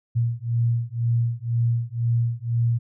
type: beating tone pair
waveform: sine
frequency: 116.54 / 118.54 Hz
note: A#2 / A#2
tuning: 0 / +29 cents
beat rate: 2 Hz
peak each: -23 dBFS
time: 0.15-2.79 s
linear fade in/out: 20 ms
effects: none